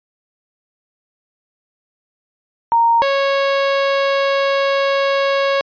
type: tone pair in turn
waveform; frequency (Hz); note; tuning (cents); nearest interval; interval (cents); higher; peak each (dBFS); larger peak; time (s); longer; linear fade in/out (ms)
sine / sawtooth; 928 / 551.8; A#5 / C#5; -8 / -8; major sixth; 900; first; -10; neither; 2.72-3.02 / 3.02-5.61; second; 0
effects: resampled to 11025 Hz